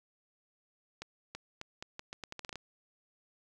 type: accelerating click train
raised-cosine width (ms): 0.2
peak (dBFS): -24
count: 13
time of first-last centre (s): 1.02-2.557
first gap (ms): 330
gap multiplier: 0.8
effects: none